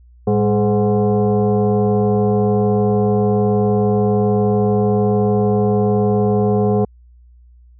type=tone with frequency modulation; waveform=sine; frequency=109.4 Hz; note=A2; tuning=9 cents flat; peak=-12 dBFS; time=0.27-6.85 s; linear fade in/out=5 ms; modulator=312 Hz; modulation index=1.6; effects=added 60 Hz sine -43 dBFS peak until 7.79 s